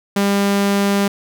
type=tone; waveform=sawtooth; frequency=200 Hz; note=G3; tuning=35 cents sharp; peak=-10 dBFS; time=0.16-1.08 s; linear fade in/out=5 ms; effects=none